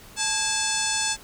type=harmonic tone with a mistuned harmonic; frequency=873 Hz; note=A5; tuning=14 cents flat; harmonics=1 / 2 / 3 / 4 / 5 / 6 / 7 / 8 / 9 / 10; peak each=-32 / -32 / -32 / -32 / -32 / -32 / -32 / -32 / -32 / -32 dBFS; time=0.16-1.17 s; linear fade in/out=50 ms; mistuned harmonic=2; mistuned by=-110 cents; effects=pink hiss -47 dBFS RMS until 1.23 s